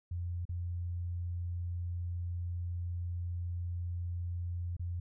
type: tone with dropouts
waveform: sine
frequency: 87.31 Hz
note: F2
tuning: in tune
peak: -34 dBFS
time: 0.11-5 s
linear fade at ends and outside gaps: 5 ms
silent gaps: 0.453-0.491 / 4.767-4.795 s
effects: none